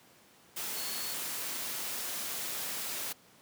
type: tone in noise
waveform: sine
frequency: 4386 Hz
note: C#8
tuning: 19 cents flat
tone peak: -42 dBFS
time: 0.76-1.14 s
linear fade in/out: 10 ms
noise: white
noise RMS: -37 dBFS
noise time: 0.56-3.13 s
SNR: -8 dB
effects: pink hiss -60 dBFS RMS until 3.41 s + high-pass 150 Hz 12 dB/octave